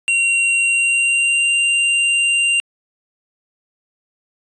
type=tone with pitch glide; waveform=square; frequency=2753 to 2780 Hz; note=F7 to F7; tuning=-25 to -9 cents; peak=-14 dBFS; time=0.08-2.6 s; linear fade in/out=0 ms; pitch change=+16 cents; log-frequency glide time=0.61-1.52 s; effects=resampled to 22050 Hz